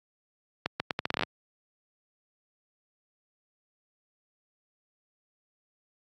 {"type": "accelerating click train", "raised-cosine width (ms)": 0.3, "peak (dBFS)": -11, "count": 12, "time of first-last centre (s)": [0.66, 1.234], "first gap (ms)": 140, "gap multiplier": 0.77, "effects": ["high-pass 100 Hz 12 dB/octave", "AAC 48 kbps"]}